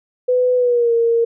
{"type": "tone with pitch glide", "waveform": "sine", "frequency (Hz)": [500, 463.8], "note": ["B4", "A#4"], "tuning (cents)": [21, -9], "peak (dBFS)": -12, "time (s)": [0.28, 1.25], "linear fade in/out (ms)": 10, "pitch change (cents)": -130, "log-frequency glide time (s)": [0.56, 0.93], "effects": []}